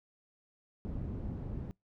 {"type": "low-pass noise", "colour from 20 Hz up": "white", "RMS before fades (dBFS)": -39, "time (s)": [0.85, 1.71], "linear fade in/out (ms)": 0, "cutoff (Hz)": 160, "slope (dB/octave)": 12, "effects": ["noise-tail reverb RT60 0.2 s tail -26 dB re dry"]}